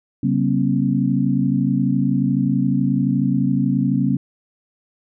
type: tone cluster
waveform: sine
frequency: 137.5 / 191.7 / 238.9 / 270.6 Hz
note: C#3 / G3 / A#3 / C#4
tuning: -14 / -38 / +43 / -42 cents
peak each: -21 dBFS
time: 0.23-4.17 s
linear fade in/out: 5 ms
effects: none